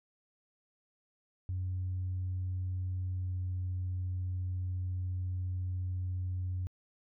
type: tone with pitch glide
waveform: sine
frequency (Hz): 92 to 91.42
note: F#2 to F#2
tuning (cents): -9 to -20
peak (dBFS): -31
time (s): 1.49-6.67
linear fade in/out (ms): 0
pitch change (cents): -11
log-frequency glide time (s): 3.12-3.35
effects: tanh soft clip ceiling -29 dBFS